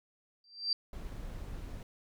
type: tone with exponential growth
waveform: sine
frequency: 4699 Hz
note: D8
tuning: in tune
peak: -25 dBFS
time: 0.44-0.73 s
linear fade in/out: 2 ms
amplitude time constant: 62 ms
type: noise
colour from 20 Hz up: brown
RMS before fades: -42 dBFS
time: 0.93-1.83 s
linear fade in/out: 2 ms
effects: none